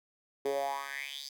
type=tone with high-pass filter sweep; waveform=10% pulse; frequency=138.59 Hz; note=C#3; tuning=in tune; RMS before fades=-36 dBFS; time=0.45-1.29 s; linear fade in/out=5 ms; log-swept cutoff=380 to 5000 Hz; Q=5.3; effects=none